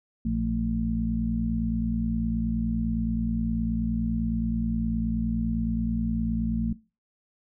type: harmonic tone with a mistuned harmonic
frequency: 58.5 Hz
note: A#1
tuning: 7 cents sharp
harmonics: 1 / 2 / 3 / 4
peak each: -30 / -36 / -31 / -26 dBFS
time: 0.25-6.73 s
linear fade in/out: 5 ms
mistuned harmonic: 4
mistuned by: -67 cents
effects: noise-tail reverb RT60 0.3 s tail -20 dB re dry